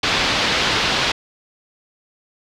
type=low-pass noise; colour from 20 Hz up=white; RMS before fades=-19 dBFS; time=0.03-1.12 s; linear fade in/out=5 ms; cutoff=4400 Hz; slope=24 dB/octave; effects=none